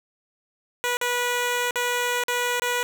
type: tone with dropouts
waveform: 10% pulse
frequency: 487.9 Hz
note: B4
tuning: 21 cents flat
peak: -14 dBFS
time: 0.84-2.83 s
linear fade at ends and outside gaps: 0 ms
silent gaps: 0.97-1.013 / 1.709-1.757 / 2.237-2.283 / 2.597-2.62 s
effects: none